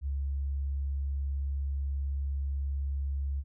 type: tone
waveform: sine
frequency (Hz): 69.3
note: C#2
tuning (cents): 0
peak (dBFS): -29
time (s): 0.01-3.44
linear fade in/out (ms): 50
effects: none